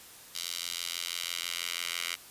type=tone with high-pass filter sweep; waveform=10% pulse; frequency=86.1 Hz; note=F2; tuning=24 cents flat; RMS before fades=-36 dBFS; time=0.34-2.16 s; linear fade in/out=20 ms; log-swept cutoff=3900 to 2400 Hz; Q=1.4; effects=white hiss -51 dBFS RMS until 2.3 s + resampled to 32000 Hz